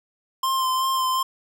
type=tone with vibrato; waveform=square; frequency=1046.5 Hz; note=C6; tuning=in tune; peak=-21 dBFS; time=0.43-1.23 s; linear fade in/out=5 ms; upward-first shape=sine; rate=2.7 Hz; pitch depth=22 cents each way; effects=none